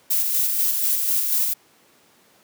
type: noise with tremolo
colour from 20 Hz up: violet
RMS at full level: -20 dBFS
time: 0.1-1.54 s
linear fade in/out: 10 ms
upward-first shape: square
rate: 4.1 Hz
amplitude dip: 30%
effects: pink hiss -56 dBFS RMS until 2.43 s + high-pass 200 Hz 12 dB/octave